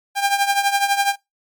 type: tone with tremolo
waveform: sawtooth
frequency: 799 Hz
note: G5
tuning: 33 cents sharp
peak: -9 dBFS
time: 0.15-1.16 s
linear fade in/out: 50 ms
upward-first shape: triangle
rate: 12 Hz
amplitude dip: 80%
effects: noise-tail reverb RT60 0.2 s tail -22 dB re dry + MP3 96 kbps